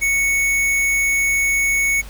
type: tone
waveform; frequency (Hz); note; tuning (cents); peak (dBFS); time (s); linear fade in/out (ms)
square; 2217; C#7; 0; -16; 0.01-2.02; 20
effects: added 50 Hz sine -34 dBFS peak until 2.09 s + pink hiss -41 dBFS RMS until 2.09 s